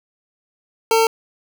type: tone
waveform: 25% pulse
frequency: 450 Hz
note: A4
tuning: 39 cents sharp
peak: -9 dBFS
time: 0.91-1.07 s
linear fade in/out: 2 ms
effects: none